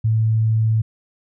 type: tone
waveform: sine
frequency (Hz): 110.8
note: A2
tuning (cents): +13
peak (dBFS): -14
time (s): 0.04-0.82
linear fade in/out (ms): 10
effects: none